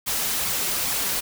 white noise with flanger, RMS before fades -25 dBFS, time 0.06-1.21 s, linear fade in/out 20 ms, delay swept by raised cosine 0.86 to 5.36 ms, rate 2.4 Hz, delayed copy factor +0.5, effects none

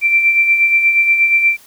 sine tone with tremolo, 2349 Hz, D7, in tune, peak -7 dBFS, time 0.01-1.57 s, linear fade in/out 50 ms, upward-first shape sine, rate 8.4 Hz, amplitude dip 50%, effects white hiss -45 dBFS RMS until 1.66 s

